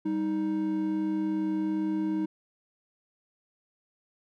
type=tone pair together; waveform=triangle; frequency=196 / 313.4 Hz; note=G3 / D#4; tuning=0 / +13 cents; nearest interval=minor sixth; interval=813 cents; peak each=-31 / -25 dBFS; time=0.05-2.26 s; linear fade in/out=10 ms; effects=none